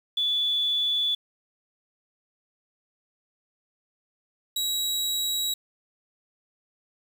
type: tone pair in turn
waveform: sine / sawtooth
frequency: 3453 / 3870 Hz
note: A7 / B7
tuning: -33 / -36 cents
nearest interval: major second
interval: 197 cents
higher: second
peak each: -22 dBFS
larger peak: neither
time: 0.17-1.15 / 4.56-5.54 s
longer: neither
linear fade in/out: 5 ms
effects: 8-bit